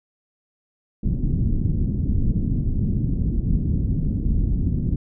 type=low-pass noise; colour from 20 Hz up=pink; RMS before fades=-21 dBFS; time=1.03-4.96 s; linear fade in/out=5 ms; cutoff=250 Hz; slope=24 dB/octave; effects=none